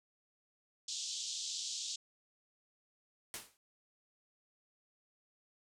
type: band-pass noise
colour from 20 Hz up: white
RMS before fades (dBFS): -41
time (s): 0.88-1.96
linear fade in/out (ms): 5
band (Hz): 3200 to 7400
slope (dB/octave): 48
type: noise with exponential decay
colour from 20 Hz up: white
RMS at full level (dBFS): -38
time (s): 3.34-3.57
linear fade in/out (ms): 0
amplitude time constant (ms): 50
effects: low-pass 12000 Hz 12 dB/octave